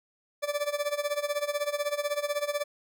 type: tone with tremolo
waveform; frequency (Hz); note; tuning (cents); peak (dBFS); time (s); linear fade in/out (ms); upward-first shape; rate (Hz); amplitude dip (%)
40% pulse; 583; D5; -13; -24; 0.42-2.64; 20; sine; 16; 85
effects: none